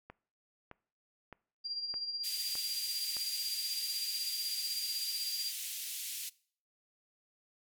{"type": "click train", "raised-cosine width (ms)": 0.5, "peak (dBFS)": -32, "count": 6, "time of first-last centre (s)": [0.1, 3.167], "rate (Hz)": 1.63}
{"type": "tone with tremolo", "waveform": "sine", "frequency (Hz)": 4760, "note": "D8", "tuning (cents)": 22, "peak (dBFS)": -34, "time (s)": [1.64, 5.52], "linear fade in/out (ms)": 20, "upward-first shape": "sine", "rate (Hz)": 16, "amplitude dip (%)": 60}
{"type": "band-pass noise", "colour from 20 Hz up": "white", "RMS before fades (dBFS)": -41, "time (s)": [2.23, 6.3], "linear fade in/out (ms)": 20, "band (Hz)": [2500, 15000], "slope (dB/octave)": 24}
{"effects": ["noise-tail reverb RT60 0.5 s tail -22 dB re dry"]}